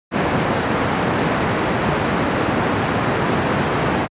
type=band-pass noise; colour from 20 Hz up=pink; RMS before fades=-19 dBFS; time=0.11-4.08 s; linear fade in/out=50 ms; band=110 to 1800 Hz; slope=12 dB/octave; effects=high-pass 60 Hz 12 dB/octave + resampled to 8000 Hz